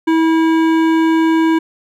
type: tone with hard clipping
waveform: triangle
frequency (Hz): 324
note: E4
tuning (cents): -30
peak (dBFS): -12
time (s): 0.07-1.59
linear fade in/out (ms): 10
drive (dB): 18
effects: none